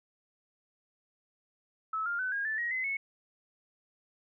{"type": "tone with pitch steps", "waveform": "sine", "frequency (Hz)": [1300, 1401.4, 1510.7, 1628.5, 1755.5, 1892.3, 2040, 2199], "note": ["E6", "F6", "F#6", "G#6", "A6", "A#6", "C7", "C#7"], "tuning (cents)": [-24, 6, 36, -34, -4, 25, -44, -14], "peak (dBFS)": -30, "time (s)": [1.93, 2.97], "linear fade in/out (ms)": 5, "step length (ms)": 130, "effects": []}